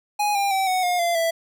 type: tone with pitch steps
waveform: square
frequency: 830 / 799.4 / 770 / 741.6 / 714.3 / 687.9 / 662.6 Hz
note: G#5 / G5 / G5 / F#5 / F5 / F5 / E5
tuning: -1 / +34 / -31 / +4 / +39 / -26 / +9 cents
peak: -20 dBFS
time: 0.19-1.31 s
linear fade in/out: 10 ms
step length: 160 ms
effects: none